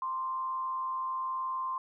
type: tone with frequency modulation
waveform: sine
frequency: 1046.5 Hz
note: C6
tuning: in tune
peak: -31 dBFS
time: 0.02-1.78 s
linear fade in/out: 2 ms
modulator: 131 Hz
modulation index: 0.3
effects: none